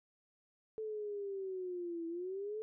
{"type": "linear two-way sweep", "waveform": "sine", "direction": "down then up", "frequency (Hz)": [440, 329.3, 440], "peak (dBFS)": -38, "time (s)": [0.78, 2.62], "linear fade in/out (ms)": 0, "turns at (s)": 2.07, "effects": []}